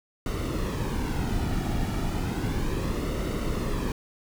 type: noise with flanger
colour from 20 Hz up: brown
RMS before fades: -28 dBFS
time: 0.26-3.92 s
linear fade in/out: 2 ms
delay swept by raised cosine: 1.2 to 1.95 ms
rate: 0.33 Hz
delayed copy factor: -0.55
effects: none